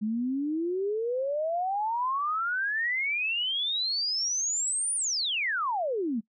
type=exponential two-way sweep; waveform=sine; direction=up then down; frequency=207.7 to 9630 to 207.7 Hz; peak=-26 dBFS; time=0.01-6.21 s; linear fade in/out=20 ms; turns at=4.95 s; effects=noise-tail reverb RT60 0.1 s tail -23 dB re dry